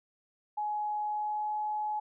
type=tone with pitch glide; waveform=sine; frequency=841 to 847.3 Hz; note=G#5 to G#5; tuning=+22 to +34 cents; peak=-30 dBFS; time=0.57-2 s; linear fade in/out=10 ms; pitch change=+12 cents; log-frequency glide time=1-1.56 s; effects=none